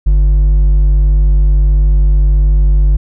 sine tone with hard clipping, 49.25 Hz, G1, 9 cents sharp, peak -7 dBFS, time 0.06-2.97 s, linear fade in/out 10 ms, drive 4 dB, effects none

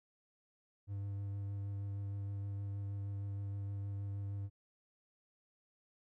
triangle tone with vibrato, 99.9 Hz, G2, 33 cents sharp, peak -36 dBFS, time 0.87-4.5 s, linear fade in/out 50 ms, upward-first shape sine, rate 6.4 Hz, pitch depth 12 cents each way, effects none

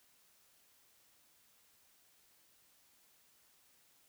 silence, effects white hiss -69 dBFS RMS until 4.08 s

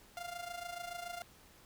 sawtooth tone with amplitude modulation, 698.5 Hz, F5, in tune, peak -35 dBFS, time 0.17-1.22 s, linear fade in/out 0 ms, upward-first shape sine, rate 27 Hz, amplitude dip 70%, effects pink hiss -61 dBFS RMS until 1.65 s

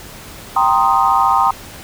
sine chord, C minor seventh, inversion second, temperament equal, 784 / 932.3 / 1046.5 / 1244.5 Hz, G5 / Bb5 / C6 / Eb6, 0 / 0 / 0 / 0 cents, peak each -16 dBFS, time 0.56-1.51 s, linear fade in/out 5 ms, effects pink hiss -35 dBFS RMS until 1.83 s

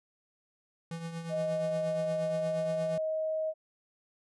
square tone with tremolo, 166.2 Hz, E3, 15 cents sharp, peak -35 dBFS, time 0.91-2.98 s, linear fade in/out 2 ms, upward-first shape triangle, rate 8.5 Hz, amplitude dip 60%
sine tone with pitch glide, 624 to 630.5 Hz, D#5 to D#5, +5 to +23 cents, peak -29 dBFS, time 1.29-3.54 s, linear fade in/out 50 ms, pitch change +18 cents, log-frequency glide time 2.25-2.86 s
effects resampled to 24000 Hz

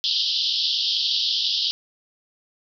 pink band-pass noise, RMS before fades -23 dBFS, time 0.04-1.71 s, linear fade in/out 0 ms, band 3000 to 5200 Hz, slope 96 dB/octave, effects none

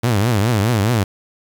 sawtooth tone with vibrato, 110 Hz, A2, in tune, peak -10 dBFS, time 0.03-1.04 s, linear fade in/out 10 ms, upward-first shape triangle, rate 4.8 Hz, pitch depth 250 cents each way, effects 7-bit

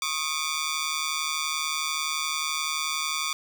10% pulse ring-modulated tone, 1167 Hz, D6, 11 cents flat, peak -15 dBFS, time 0.02-3.33 s, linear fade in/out 0 ms, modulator 75.7 Hz, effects none

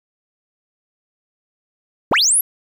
sine linear sweep, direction up, 53.4 to 11840 Hz, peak -9 dBFS, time 2.11-2.41 s, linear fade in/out 5 ms, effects tanh soft clip ceiling -11 dBFS + 8-bit

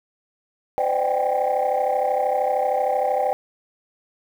sine tone cluster, 515 / 595 / 767 / 800 Hz, C5 / D5 / G5 / G5, -28 / +22 / -38 / +35 cents, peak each -23 dBFS, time 0.78-3.33 s, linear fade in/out 0 ms, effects tanh soft clip ceiling -13 dBFS + 8-bit

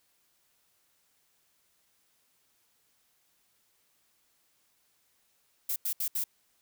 violet noise bursts at uneven times, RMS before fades -31 dBFS, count 4, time 5.69-5.76 / 5.85-5.93 / 6-6.08 / 6.15-6.24 s, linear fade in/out 5 ms, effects white hiss -71 dBFS RMS until 6.61 s

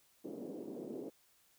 pink band-pass noise, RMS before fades -45 dBFS, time 0.24-1.1 s, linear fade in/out 10 ms, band 250 to 450 Hz, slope 24 dB/octave, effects white hiss -70 dBFS RMS until 1.58 s

